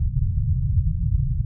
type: low-pass noise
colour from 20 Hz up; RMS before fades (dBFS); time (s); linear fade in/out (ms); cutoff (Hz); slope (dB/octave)
white; -21; 0-1.45; 2; 140; 48
effects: none